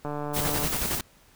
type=click train; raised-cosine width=1 ms; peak=-19 dBFS; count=90; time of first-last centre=0.05-0.655 s; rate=147 Hz
type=noise; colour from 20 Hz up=blue; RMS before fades=-31 dBFS; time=0.33-1 s; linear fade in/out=20 ms
type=noise with tremolo; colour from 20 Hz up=pink; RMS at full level=-29 dBFS; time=0.36-1.01 s; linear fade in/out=2 ms; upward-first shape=square; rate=11 Hz; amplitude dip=55%
effects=pink hiss -58 dBFS RMS until 1.35 s